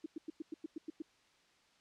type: tone bursts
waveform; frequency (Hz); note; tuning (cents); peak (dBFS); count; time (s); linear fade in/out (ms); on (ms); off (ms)
sine; 315.6; D#4; +25; -38; 9; 0.04-1.021; 5; 21; 99
effects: white hiss -69 dBFS RMS until 1.8 s + low-pass 5000 Hz 12 dB/octave